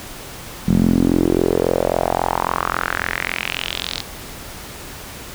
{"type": "tone with band-pass filter sweep", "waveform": "sawtooth", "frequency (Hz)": 43.65, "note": "F1", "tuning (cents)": 0, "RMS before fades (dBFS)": -19, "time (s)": [0.67, 4.02], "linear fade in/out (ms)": 20, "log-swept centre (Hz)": [190, 4300], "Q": 3.7, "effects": ["pink hiss -34 dBFS RMS until 5.34 s"]}